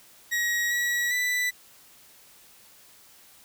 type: tone with pitch steps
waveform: 40% pulse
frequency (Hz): 1900 / 1925 / 1980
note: A#6 / B6 / B6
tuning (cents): +33 / -45 / +4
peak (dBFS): -23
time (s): 0.31-1.51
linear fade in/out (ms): 20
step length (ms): 400
effects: white hiss -54 dBFS RMS until 3.44 s